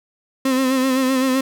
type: tone with vibrato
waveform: 35% pulse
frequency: 261.6 Hz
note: C4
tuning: in tune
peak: -14 dBFS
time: 0.45-1.41 s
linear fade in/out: 5 ms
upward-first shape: sine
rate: 7.8 Hz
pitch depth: 44 cents each way
effects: none